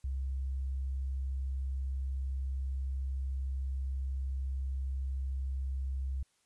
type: tone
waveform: sine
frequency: 66.5 Hz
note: C2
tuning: 29 cents sharp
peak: -32 dBFS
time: 0.04-6.23 s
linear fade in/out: 5 ms
effects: white hiss -73 dBFS RMS until 6.45 s + resampled to 24000 Hz